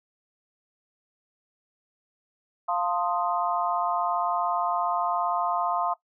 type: chord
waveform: sine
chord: F dominant seventh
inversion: none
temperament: equal with one note detuned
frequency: 698.5 / 891.3 / 1046.5 / 1244.5 Hz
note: F5 / A5 / C6 / Eb6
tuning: 0 / +22 / 0 / 0 cents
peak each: -28 / -31 / -29 / -31 dBFS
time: 2.68-5.94 s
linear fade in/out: 10 ms
effects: noise-tail reverb RT60 0.1 s tail -17 dB re dry